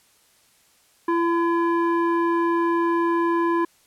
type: tone with low-pass filter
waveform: square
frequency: 338 Hz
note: E4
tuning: 43 cents sharp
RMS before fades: -21 dBFS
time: 1.08-3.65 s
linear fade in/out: 5 ms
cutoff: 1300 Hz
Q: 3.6
effects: white hiss -59 dBFS RMS until 3.86 s + low-pass 12000 Hz 12 dB/octave